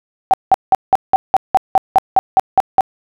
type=tone bursts; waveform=sine; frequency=765 Hz; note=G5; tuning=42 cents flat; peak=-5 dBFS; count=13; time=0.31-2.808 s; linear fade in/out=0 ms; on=26 ms; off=180 ms; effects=none